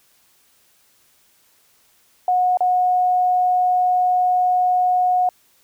sine tone with dropouts, 728 Hz, F#5, 28 cents flat, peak -14 dBFS, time 2.28-5.29 s, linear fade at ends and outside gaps 2 ms, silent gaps 2.572-2.606 s, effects white hiss -58 dBFS RMS until 5.63 s

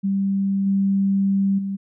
sine tone with level steps, 196 Hz, G3, in tune, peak -18 / -16 / -23 dBFS, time 0.03-1.77 s, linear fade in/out 20 ms, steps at 0.66 / 1.58 s, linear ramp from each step 10 ms, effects none

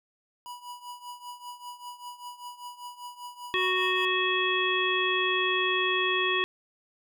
square tone with tremolo, 977 Hz, B5, 19 cents flat, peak -37 dBFS, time 0.46-4.05 s, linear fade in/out 0 ms, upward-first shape triangle, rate 5.1 Hz, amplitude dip 85%
harmonic tone, 370 Hz, F#4, in tune, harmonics 1 / 3 / 5 / 7 / 9, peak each -30 / -30 / -30 / -30 / -30 dBFS, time 3.54-6.44 s, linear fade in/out 0 ms
effects none

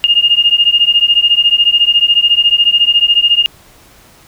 sine beating tone pair, 2828 / 2842 Hz, F7 / F7, +21 / +30 cents, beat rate 14 Hz, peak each -10 dBFS, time 0.04-3.46 s, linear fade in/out 0 ms, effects pink hiss -43 dBFS RMS until 4.27 s

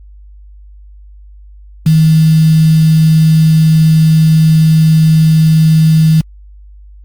sine tone with quantisation, 158.6 Hz, D#3, 33 cents sharp, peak -4 dBFS, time 1.86-6.21 s, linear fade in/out 5 ms, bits 4, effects added 50 Hz sine -33 dBFS peak until 7.04 s + Opus 48 kbps

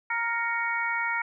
harmonic tone with a mistuned harmonic, 466.2 Hz, A#4, in tune, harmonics 2 / 3 / 4 / 5, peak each -31 / -31 / -31 / -31 dBFS, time 0.1-1.22 s, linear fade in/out 5 ms, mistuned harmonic 5, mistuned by -74 cents, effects none

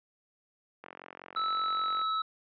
click train, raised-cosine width 0.5 ms, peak -29 dBFS, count 54, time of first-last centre 0.84-2.015 s, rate 45.1 Hz
square tone with pitch glide, 1310 to 1300.2 Hz, E6 to E6, -11 to -24 cents, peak -29 dBFS, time 1.36-2.22 s, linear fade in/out 5 ms, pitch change -13 cents, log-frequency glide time 1.54-2.06 s
effects high-pass 300 Hz 12 dB/octave + resampled to 11025 Hz

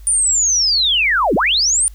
sine linear two-way sweep, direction down then up, 9397 to 155.56 to 9397 Hz, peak -12 dBFS, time 0.07-1.88 s, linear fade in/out 0 ms, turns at 1.35 s, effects added 50 Hz sine -34 dBFS peak until 1.94 s + white hiss -53 dBFS RMS until 1.94 s

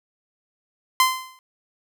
sawtooth tone with exponential decay, 1035 Hz, C6, 19 cents flat, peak -8 dBFS, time 1-1.39 s, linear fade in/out 1 ms, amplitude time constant 83 ms, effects none

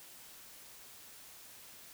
silence, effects white hiss -54 dBFS RMS until 1.93 s

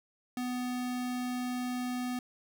square tone, 248.8 Hz, B3, 13 cents sharp, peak -33 dBFS, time 0.37-2.19 s, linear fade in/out 2 ms, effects none

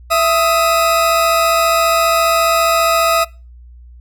40% pulse tone pair together, 665.9 / 1257 Hz, E5 / D#6, +17 / +17 cents, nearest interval major seventh, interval 1100 cents, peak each -13 dBFS, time 0.1-3.25 s, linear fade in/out 20 ms, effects noise-tail reverb RT60 0.3 s tail -23 dB re dry + added 60 Hz sine -36 dBFS peak until 4 s

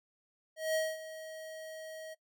square tone with ADSR envelope, 634 Hz, D#5, 32 cents sharp, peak -29 dBFS, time 0.56-2.15 s, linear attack 190 ms, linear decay 220 ms, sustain -15 dB, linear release 23 ms, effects noise-tail reverb RT60 0.1 s tail -20 dB re dry

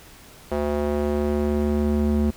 square tone with band-pass filter sweep, 73.42 Hz, D2, in tune, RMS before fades -22 dBFS, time 0.51-2.31 s, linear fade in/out 10 ms, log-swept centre 540 to 220 Hz, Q 1.3, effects pink hiss -47 dBFS RMS until 2.36 s

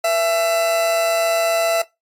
40% pulse tone with amplitude modulation, 668 Hz, E5, 23 cents sharp, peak -13 dBFS, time 0.04-1.82 s, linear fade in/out 5 ms, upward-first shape sine, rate 185 Hz, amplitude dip 40%, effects noise-tail reverb RT60 0.2 s tail -20 dB re dry + AAC 64 kbps

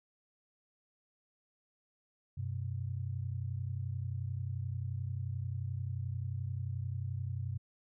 sine tone pair together, 94.91 / 126.3 Hz, F#2 / B2, +45 / +39 cents, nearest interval perfect fourth, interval 494 cents, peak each -37 / -38 dBFS, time 2.37-7.58 s, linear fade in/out 10 ms, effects none

